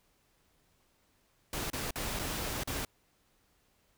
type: noise with dropouts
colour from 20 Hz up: pink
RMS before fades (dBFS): -36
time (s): 1.53-2.85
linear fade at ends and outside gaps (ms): 2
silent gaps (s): 1.701-1.732 / 1.908-1.957 / 2.191-2.194 / 2.635-2.674
effects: pink hiss -71 dBFS RMS until 3.97 s